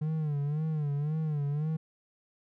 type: tone with vibrato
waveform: triangle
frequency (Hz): 150.3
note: D3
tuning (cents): +40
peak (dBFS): -26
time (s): 0.01-1.77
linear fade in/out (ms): 10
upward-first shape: sine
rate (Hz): 1.9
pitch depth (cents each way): 96
effects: none